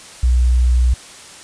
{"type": "tone", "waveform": "sine", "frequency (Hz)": 61.7, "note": "B1", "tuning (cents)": -1, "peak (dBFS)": -10, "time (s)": [0.23, 0.94], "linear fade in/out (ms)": 5, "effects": ["white hiss -38 dBFS RMS until 1.43 s", "resampled to 22050 Hz"]}